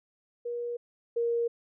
sine tone pair in turn, 477.7 / 469 Hz, A#4 / A#4, +42 / +11 cents, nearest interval unison, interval 31 cents, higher first, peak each -31 / -25 dBFS, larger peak second, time 0.45-0.77 / 1.16-1.48 s, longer neither, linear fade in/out 10 ms, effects none

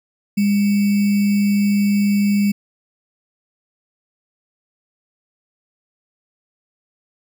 sine tone with sample-and-hold, 203.1 Hz, G#3, 38 cents flat, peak -13 dBFS, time 0.37-2.52 s, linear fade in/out 10 ms, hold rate 2450 Hz, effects none

